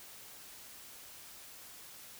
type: silence
effects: white hiss -52 dBFS RMS until 2.19 s